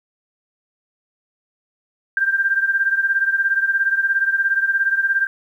sine beating tone pair, 1581 / 1598 Hz, G6 / G6, +14 / +33 cents, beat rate 17 Hz, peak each -17 / -21 dBFS, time 2.17-5.27 s, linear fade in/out 2 ms, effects 9-bit

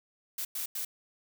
blue noise bursts at uneven times, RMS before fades -35 dBFS, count 3, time 0.38-0.45 / 0.55-0.66 / 0.75-0.85 s, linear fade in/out 5 ms, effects none

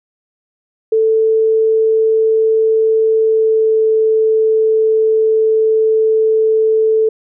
sine tone with pitch glide, 442.2 to 439.7 Hz, A4 to A4, +9 to -1 cents, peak -9 dBFS, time 0.92-7.09 s, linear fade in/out 5 ms, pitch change -10 cents, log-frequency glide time 3.15-3.87 s, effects none

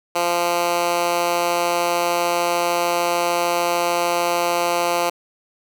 10% pulse tone with high-pass filter, 173.3 Hz, F3, 13 cents flat, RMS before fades -20 dBFS, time 0.15-5.1 s, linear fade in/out 10 ms, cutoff 500 Hz, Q 0.99, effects none

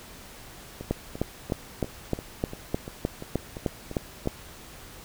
two click trains, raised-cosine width 2 ms, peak -22 / -11 dBFS, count 11 / 12, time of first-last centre 0.81-4.258 / 0.91-4.274 s, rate 2.9 / 3.27 Hz, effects pink hiss -46 dBFS RMS until 5.04 s

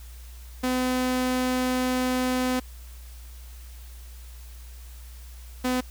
sawtooth tone pair in turn, 253.9 / 252.8 Hz, B3 / B3, +48 / +41 cents, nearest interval unison, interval 7 cents, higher first, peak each -19 dBFS, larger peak neither, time 0.63-2.6 / 5.64-5.81 s, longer first, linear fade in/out 10 ms, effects added 60 Hz sine -40 dBFS peak until 5.9 s + white hiss -52 dBFS RMS until 5.9 s

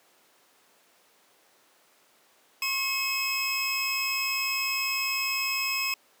25% pulse tone pair together, 1080 / 2570 Hz, C#6 / E7, -45 / -45 cents, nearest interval octave + minor third, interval 1500 cents, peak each -30 / -23 dBFS, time 2.62-5.94 s, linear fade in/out 2 ms, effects pink hiss -61 dBFS RMS until 6.2 s + high-pass 400 Hz 12 dB/octave

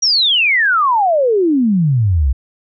sine exponential sweep, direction down, 5820 to 60.9 Hz, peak -10 dBFS, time 0.02-2.33 s, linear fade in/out 10 ms, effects none

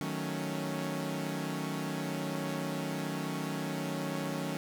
sawtooth chord, D# half-diminished seventh, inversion none, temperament equal, 155.56 / 185 / 220 / 277.2 Hz, D#3 / F#3 / A3 / C#4, 0 / 0 / 0 / 0 cents, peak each -34 / -35 / -38 / -34 dBFS, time 0.01-4.57 s, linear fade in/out 0 ms, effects none

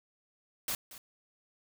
white noise with echo, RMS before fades -34 dBFS, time 0.68-0.75 s, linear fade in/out 2 ms, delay 230 ms, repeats 1, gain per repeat -15 dB, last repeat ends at 0.98 s, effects none

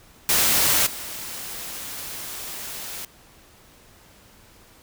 white noise with level steps, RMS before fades -19 / -34 dBFS, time 0.29-3.05 s, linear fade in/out 2 ms, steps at 0.86 s, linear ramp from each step 10 ms, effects pink hiss -52 dBFS RMS until 4.82 s

